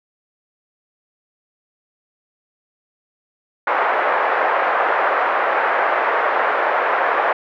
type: band-pass noise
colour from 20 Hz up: pink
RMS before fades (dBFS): -18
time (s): 3.67-7.33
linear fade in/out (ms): 5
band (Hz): 540 to 1800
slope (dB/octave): 24
effects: none